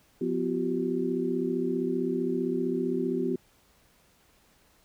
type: tone cluster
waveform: sine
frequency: 178.2 / 251 / 347.9 / 383.3 Hz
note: F3 / B3 / F4 / G4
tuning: +35 / +28 / -7 / -39 cents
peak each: -35 / -30 / -32 / -30 dBFS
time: 0.21-3.36 s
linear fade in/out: 5 ms
effects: pink hiss -63 dBFS RMS until 4.84 s